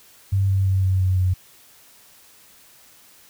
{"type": "tone with pitch steps", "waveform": "sine", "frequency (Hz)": [97.6, 96.42, 95.26, 94.11, 92.98, 91.86], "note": ["G2", "G2", "G2", "F#2", "F#2", "F#2"], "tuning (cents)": [-7, -28, -49, 30, 9, -12], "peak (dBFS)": -16, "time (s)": [0.32, 1.34], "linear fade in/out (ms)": 10, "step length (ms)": 170, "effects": ["white hiss -51 dBFS RMS until 3.29 s"]}